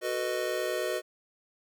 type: chord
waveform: square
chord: B dominant seventh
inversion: second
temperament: just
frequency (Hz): 370.4 / 444.5 / 493.9 / 617.4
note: F#4 / A4 / B4 / D#5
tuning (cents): +2 / +18 / 0 / -14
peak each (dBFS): -35 / -39 / -35 / -34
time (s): 0.01-1.02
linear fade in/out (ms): 50
effects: none